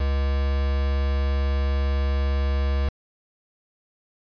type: tone with quantisation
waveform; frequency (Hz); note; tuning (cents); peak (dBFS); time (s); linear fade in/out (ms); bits
triangle; 68.9; C#2; -10; -18; 0-2.89; 5; 5
effects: resampled to 11025 Hz